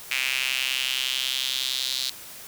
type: tone with high-pass filter sweep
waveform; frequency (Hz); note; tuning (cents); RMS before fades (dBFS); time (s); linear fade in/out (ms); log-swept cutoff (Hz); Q
sawtooth; 130.81; C3; 0; -27; 0.11-2.1; 5; 2400 to 4000; 3.9
effects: white hiss -42 dBFS RMS until 2.47 s